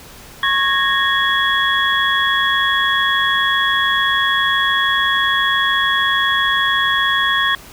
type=tone cluster; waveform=sine; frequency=1096 / 1662 / 1849 / 3346 Hz; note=C#6 / G#6 / A#6 / G#7; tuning=-20 / +1 / -15 / +12 cents; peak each=-19 dBFS; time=0.43-7.55 s; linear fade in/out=2 ms; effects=pink hiss -39 dBFS RMS until 7.72 s